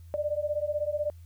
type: beating tone pair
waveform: sine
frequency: 587.3 / 603.3 Hz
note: D5 / D5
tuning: 0 / +46 cents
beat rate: 16 Hz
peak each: -30 dBFS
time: 0.14-1.1 s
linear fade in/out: 0 ms
effects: added 84 Hz sine -45 dBFS peak until 1.25 s + white hiss -67 dBFS RMS until 1.25 s